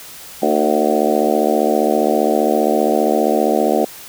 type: harmonic tone with a mistuned harmonic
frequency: 75.1 Hz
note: D2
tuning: 39 cents sharp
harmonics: 3 / 4 / 5 / 6 / 7 / 8 / 9 / 10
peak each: -21 / -21 / -21 / -21 / -21 / -21 / -21 / -21 dBFS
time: 0.42-3.85 s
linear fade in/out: 5 ms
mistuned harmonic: 5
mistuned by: -31 cents
effects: white hiss -36 dBFS RMS until 4.08 s